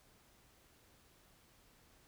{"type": "silence", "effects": ["pink hiss -67 dBFS RMS until 2.07 s"]}